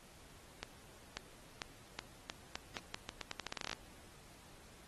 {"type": "accelerating click train", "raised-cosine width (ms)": 0.2, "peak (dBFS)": -22, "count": 21, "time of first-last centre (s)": [0.63, 3.73], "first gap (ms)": 540, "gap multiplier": 0.83, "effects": ["pink hiss -60 dBFS RMS until 4.87 s", "AAC 32 kbps"]}